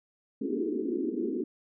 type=band-pass noise; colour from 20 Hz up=pink; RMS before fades=-31 dBFS; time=0.41-1.44 s; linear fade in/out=5 ms; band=220 to 430 Hz; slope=96 dB/octave; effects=none